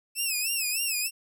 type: tone with vibrato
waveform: 10% pulse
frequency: 2612 Hz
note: E7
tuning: 17 cents flat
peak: -18 dBFS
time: 0.15-1.11 s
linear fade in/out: 50 ms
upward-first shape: sine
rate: 3.3 Hz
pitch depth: 120 cents each way
effects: none